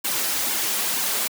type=noise with flanger; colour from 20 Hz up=white; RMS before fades=-24 dBFS; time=0.04-1.28 s; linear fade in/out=10 ms; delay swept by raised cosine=1.5 to 7.1 ms; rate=2.1 Hz; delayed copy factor=-1; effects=high-pass 200 Hz 12 dB/octave